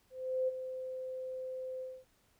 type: tone with ADSR envelope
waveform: sine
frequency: 516 Hz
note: C5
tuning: 24 cents flat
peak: -28 dBFS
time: 0.1-2.05 s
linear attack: 380 ms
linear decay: 23 ms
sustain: -10 dB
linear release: 240 ms
effects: pink hiss -71 dBFS RMS until 2.39 s